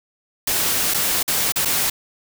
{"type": "noise with dropouts", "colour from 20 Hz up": "white", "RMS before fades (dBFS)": -20, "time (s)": [0.47, 1.9], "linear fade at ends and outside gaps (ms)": 5, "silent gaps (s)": [[0.939, 0.943], [1.229, 1.278], [1.522, 1.558], [1.65, 1.655]], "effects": []}